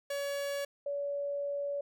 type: tone pair in turn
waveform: 45% pulse / sine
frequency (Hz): 565 / 568.9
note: C#5 / C#5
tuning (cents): +33 / +45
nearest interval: unison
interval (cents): 12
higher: second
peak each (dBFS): -33 / -32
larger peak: second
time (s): 0.1-0.65 / 0.86-1.81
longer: second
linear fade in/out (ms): 5
effects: none